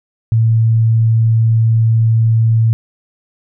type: tone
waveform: sine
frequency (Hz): 113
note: A2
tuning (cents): +47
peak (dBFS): -8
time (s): 0.32-2.73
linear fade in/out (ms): 0
effects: none